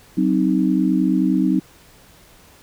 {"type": "chord", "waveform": "sine", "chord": "C diminished", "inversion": "second", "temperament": "equal with one note detuned", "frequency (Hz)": [188.23, 261.6, 311.1], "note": ["Gb3", "C4", "Eb4"], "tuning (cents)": [30, 0, 0], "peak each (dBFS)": -19, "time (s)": [0.17, 1.6], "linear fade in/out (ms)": 10, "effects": ["pink hiss -49 dBFS RMS until 2.62 s"]}